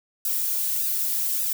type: noise with flanger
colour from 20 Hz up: violet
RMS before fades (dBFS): -25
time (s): 0.25-1.53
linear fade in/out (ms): 2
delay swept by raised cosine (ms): 0.91 to 3.21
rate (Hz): 1.7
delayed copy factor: -0.75
effects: none